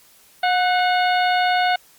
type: harmonic tone with a mistuned harmonic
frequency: 724 Hz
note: F#5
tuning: 38 cents flat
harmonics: 1 / 2 / 3 / 4 / 5 / 6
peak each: -17 / -23 / -27 / -29 / -31 / -33 dBFS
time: 0.43-1.76 s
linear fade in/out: 5 ms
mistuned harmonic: 2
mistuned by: +48 cents
effects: white hiss -52 dBFS RMS until 1.98 s + Opus 48 kbps